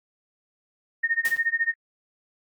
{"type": "tone with tremolo", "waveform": "sine", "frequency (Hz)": 1840, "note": "A#6", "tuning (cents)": -23, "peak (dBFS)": -18, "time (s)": [1.03, 1.74], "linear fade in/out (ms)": 10, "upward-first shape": "sine", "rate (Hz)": 14, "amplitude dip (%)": 95}
{"type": "noise with exponential decay", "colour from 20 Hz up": "white", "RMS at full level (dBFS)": -30, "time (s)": [1.25, 1.47], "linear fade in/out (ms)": 1, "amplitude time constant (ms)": 47}
{"type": "clicks", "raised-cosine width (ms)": 0.2, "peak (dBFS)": -27, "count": 2, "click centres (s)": [1.363, 1.37]}
{"effects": ["Opus 48 kbps"]}